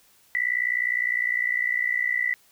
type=tone with amplitude modulation; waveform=sine; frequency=1975.5 Hz; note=B6; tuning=in tune; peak=-18 dBFS; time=0.35-2.34 s; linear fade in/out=0 ms; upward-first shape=sine; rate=59.8 Hz; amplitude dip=90%; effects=white hiss -59 dBFS RMS until 2.51 s